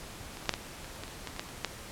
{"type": "clicks", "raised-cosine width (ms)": 0.2, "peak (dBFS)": [-25, -26, -7, -14, -28, -22, -30, -20, -26, -16, -29, -11], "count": 12, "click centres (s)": [0.371, 0.457, 0.493, 0.539, 0.845, 1.036, 1.08, 1.273, 1.364, 1.395, 1.49, 1.647], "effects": ["pink hiss -45 dBFS RMS until 1.91 s", "low-pass 12000 Hz 12 dB/octave"]}